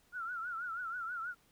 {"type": "tone with vibrato", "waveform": "sine", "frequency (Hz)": 1396.9, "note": "F6", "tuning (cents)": 0, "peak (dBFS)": -37, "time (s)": [0.12, 1.35], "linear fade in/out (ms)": 50, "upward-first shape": "triangle", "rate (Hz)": 6.2, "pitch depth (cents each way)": 130, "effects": ["pink hiss -69 dBFS RMS until 1.51 s"]}